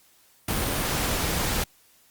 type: noise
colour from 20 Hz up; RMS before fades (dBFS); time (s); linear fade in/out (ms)
pink; -26; 0.48-1.64; 5
effects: white hiss -59 dBFS RMS until 2.1 s + Opus 48 kbps